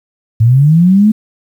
sine linear sweep, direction up, 107.1 to 220.4 Hz, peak -4 dBFS, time 0.4-1.12 s, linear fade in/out 10 ms, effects 7-bit

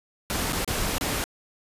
pink noise with dropouts, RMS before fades -27 dBFS, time 0.3-1.24 s, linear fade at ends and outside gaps 0 ms, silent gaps 0.524-0.53 / 0.646-0.677 / 0.982-1.01 s, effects resampled to 32000 Hz

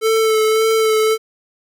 square tone with vibrato, 440 Hz, A4, in tune, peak -13 dBFS, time 0.01-1.18 s, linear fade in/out 50 ms, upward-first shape sine, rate 1.8 Hz, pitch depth 21 cents each way, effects none

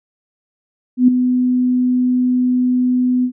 sine tone with ADSR envelope, 250.6 Hz, B3, 25 cents sharp, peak -4 dBFS, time 0.97-3.32 s, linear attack 110 ms, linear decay 6 ms, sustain -8 dB, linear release 81 ms, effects none

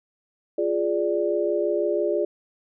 sine chord, D diminished, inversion first, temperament equal, 349.2 / 415.3 / 587.3 Hz, F4 / Ab4 / D5, 0 / 0 / 0 cents, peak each -25 dBFS, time 0.58-2.25 s, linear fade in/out 5 ms, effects none

